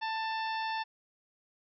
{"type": "harmonic tone", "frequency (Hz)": 887, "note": "A5", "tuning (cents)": 14, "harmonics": [1, 2, 3, 4, 5, 6], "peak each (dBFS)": [-33, -39, -43, -45, -47, -49], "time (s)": [0.01, 0.84], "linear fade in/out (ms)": 20, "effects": []}